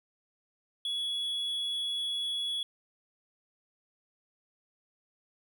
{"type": "tone", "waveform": "triangle", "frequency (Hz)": 3374, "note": "G#7", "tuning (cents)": 27, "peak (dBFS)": -29, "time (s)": [0.85, 2.63], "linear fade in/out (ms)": 2, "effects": []}